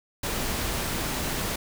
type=noise; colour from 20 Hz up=pink; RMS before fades=-29 dBFS; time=0.23-1.56 s; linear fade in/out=5 ms; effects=none